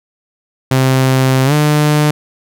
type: tone with pitch glide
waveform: sawtooth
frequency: 131.3 to 149.96 Hz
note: C3 to D3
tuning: +6 to +36 cents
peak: -5 dBFS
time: 0.71-2.11 s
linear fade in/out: 5 ms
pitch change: +230 cents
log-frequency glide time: 1.45-1.53 s
effects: none